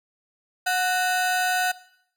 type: ring-modulated tone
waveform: 40% pulse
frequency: 1108.7 Hz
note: C#6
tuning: in tune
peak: -17 dBFS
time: 0.66-1.72 s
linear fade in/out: 10 ms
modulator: 378 Hz
effects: noise-tail reverb RT60 0.7 s tail -19 dB re dry